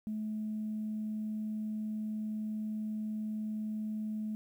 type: tone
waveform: sine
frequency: 215.2 Hz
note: A3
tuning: 38 cents flat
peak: -33 dBFS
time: 0.07-4.35 s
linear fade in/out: 0 ms
effects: tanh soft clip ceiling -29 dBFS + 11-bit